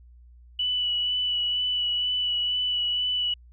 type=tone with vibrato; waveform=sine; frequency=2960 Hz; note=F#7; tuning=in tune; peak=-23 dBFS; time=0.59-3.34 s; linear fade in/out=5 ms; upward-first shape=sine; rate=2.1 Hz; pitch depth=16 cents each way; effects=added 60 Hz sine -48 dBFS peak until 3.52 s